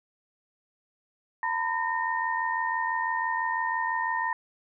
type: tone cluster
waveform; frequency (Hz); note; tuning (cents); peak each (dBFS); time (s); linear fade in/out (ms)
sine; 910 / 996 / 1834; A#5 / B5 / A#6; -42 / +14 / -29; -30; 1.43-4.33; 2
effects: none